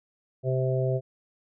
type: harmonic tone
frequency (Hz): 130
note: C3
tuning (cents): -11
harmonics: 1 / 3 / 4 / 5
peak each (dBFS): -25 / -30 / -31 / -32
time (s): 0.43-1.01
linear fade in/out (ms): 50
effects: none